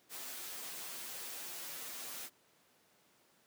white noise with comb filter, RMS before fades -45 dBFS, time 0.09-2.3 s, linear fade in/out 50 ms, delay 9.8 ms, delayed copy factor -0.85, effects pink hiss -69 dBFS RMS until 3.46 s + high-pass 200 Hz 12 dB/octave

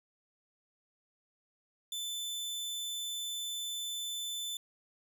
sawtooth tone, 3520 Hz, A7, in tune, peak -33 dBFS, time 1.92-4.57 s, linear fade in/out 2 ms, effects none

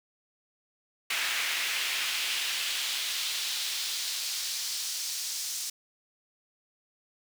brown noise with high-pass filter sweep, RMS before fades -32 dBFS, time 1.1-5.7 s, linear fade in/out 5 ms, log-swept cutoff 2200 to 5900 Hz, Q 1.5, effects none

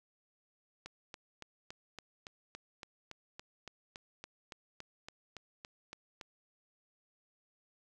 click train, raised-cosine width 0.2 ms, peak -28 dBFS, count 20, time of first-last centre 0.86-6.212 s, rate 3.55 Hz, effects none

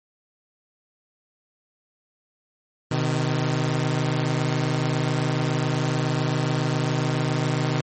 sawtooth tone pair together, 127.17 / 154.4 Hz, C3 / D#3, -49 / -13 cents, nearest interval minor third, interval 336 cents, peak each -20 dBFS, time 2.91-7.81 s, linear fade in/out 5 ms, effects MP3 32 kbps

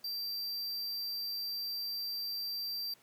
square tone, 4699 Hz, D8, in tune, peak -36 dBFS, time 0.04-2.94 s, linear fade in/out 5 ms, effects pink hiss -64 dBFS RMS until 3.02 s + high-pass 150 Hz 12 dB/octave

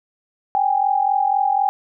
sine tone pair together, 780 / 824 Hz, G5 / G#5, -9 / -14 cents, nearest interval minor second, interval 95 cents, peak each -18 dBFS, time 0.55-1.69 s, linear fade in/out 0 ms, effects none

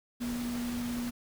sine tone in noise, 240.9 Hz, B3, 43 cents flat, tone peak -32 dBFS, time 0.2-1.11 s, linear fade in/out 20 ms, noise pink, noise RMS -42 dBFS, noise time 0.2-1.11 s, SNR +7 dB, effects none

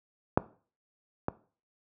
clicks, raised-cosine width 1 ms, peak -6 / -14 dBFS, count 2, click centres 0.375 / 1.284 s, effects noise-tail reverb RT60 0.4 s tail -18 dB re dry + high-pass 80 Hz 12 dB/octave

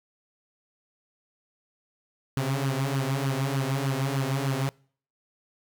sawtooth tone with flanger, 135.6 Hz, C#3, 38 cents flat, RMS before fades -27 dBFS, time 2.37-4.69 s, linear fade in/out 0 ms, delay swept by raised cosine 0.64 to 6.54 ms, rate 3.3 Hz, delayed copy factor +0.7, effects noise-tail reverb RT60 0.5 s tail -25 dB re dry

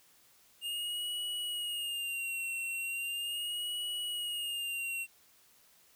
square tone with vibrato, 2821 Hz, F7, 17 cents sharp, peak -35 dBFS, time 0.61-5.07 s, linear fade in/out 50 ms, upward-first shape sine, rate 0.38 Hz, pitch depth 63 cents each way, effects white hiss -64 dBFS RMS until 5.95 s

